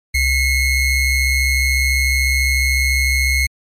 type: ring-modulated tone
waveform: square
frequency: 1053 Hz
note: C6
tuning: 11 cents sharp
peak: -11 dBFS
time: 0.14-3.47 s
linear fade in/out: 10 ms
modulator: 1120 Hz
effects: MP3 64 kbps